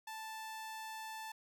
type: tone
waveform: sawtooth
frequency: 880 Hz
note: A5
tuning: in tune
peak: -40 dBFS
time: 0.07-1.32 s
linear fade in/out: 5 ms
effects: none